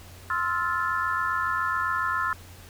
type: chord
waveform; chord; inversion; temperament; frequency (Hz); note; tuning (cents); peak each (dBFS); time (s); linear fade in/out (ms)
sine; F major seventh; second; just; 1047.7 / 1309.6 / 1396.9 / 1746.1; C6 / E6 / F6 / A6; +2 / -12 / 0 / -14; -29 / -29 / -29 / -31; 0.3-2.33; 2
effects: added 89 Hz sine -46 dBFS peak until 2.69 s + pink hiss -49 dBFS RMS until 2.69 s